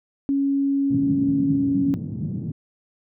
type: tone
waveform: sine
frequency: 277.2 Hz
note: C#4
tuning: in tune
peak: -18 dBFS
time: 0.29-1.94 s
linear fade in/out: 0 ms
type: band-pass noise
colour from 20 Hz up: white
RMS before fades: -28 dBFS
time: 0.9-2.52 s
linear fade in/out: 5 ms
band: 120 to 200 Hz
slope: 24 dB/octave
effects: none